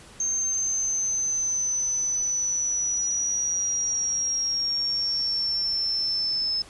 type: linear sweep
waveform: sine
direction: down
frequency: 6350 to 5220 Hz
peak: -23 dBFS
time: 0.2-6.62 s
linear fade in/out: 2 ms
effects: pink hiss -48 dBFS RMS until 6.69 s + resampled to 24000 Hz